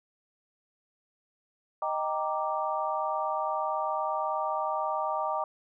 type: chord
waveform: sine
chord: Eb major seventh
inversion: none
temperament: equal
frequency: 622.3 / 784 / 932.3 / 1174.7 Hz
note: Eb5 / G5 / Bb5 / D6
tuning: 0 / 0 / 0 / 0 cents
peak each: -33 dBFS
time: 1.82-5.44 s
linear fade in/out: 2 ms
effects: none